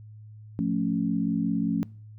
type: chord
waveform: sine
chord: F augmented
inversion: none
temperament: equal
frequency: 174.61 / 220 / 277.2 Hz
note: F3 / A3 / C#4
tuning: 0 / 0 / 0 cents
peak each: -28 dBFS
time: 0.59-1.83 s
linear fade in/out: 0 ms
effects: noise-tail reverb RT60 0.5 s tail -25 dB re dry + added 107 Hz sine -43 dBFS peak until 2.18 s